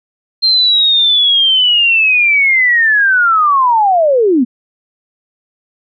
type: linear sweep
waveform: sine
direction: down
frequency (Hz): 4186 to 225.6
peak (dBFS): -7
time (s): 0.42-4.45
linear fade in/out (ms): 20
effects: none